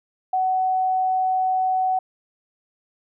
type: tone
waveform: sine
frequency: 749 Hz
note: F#5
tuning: 21 cents sharp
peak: -18 dBFS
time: 0.33-1.99 s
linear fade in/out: 5 ms
effects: none